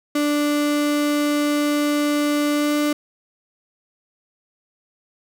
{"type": "tone with pitch glide", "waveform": "35% pulse", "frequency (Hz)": [293.7, 295.6], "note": ["D4", "D4"], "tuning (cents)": [0, 11], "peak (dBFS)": -16, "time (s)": [0.15, 2.93], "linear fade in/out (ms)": 5, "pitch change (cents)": 11, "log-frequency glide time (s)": [2.54, 2.74], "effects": []}